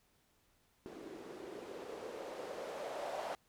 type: noise with low-pass filter sweep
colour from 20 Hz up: violet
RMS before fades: -45 dBFS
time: 0.86-3.35 s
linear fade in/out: 0 ms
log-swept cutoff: 330 to 660 Hz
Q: 3.5
effects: pink hiss -73 dBFS RMS until 3.48 s